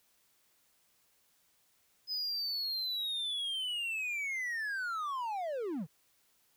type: linear sweep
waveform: triangle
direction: down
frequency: 5070 to 130.81 Hz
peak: -32 dBFS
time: 2.07-5.87 s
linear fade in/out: 50 ms
effects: white hiss -71 dBFS RMS until 6.56 s